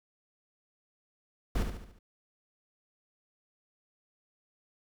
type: noise with echo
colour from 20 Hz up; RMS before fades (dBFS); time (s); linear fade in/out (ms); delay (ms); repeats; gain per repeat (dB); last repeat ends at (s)
brown; -28; 1.55-1.63; 5; 72; 5; -6; 1.99
effects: none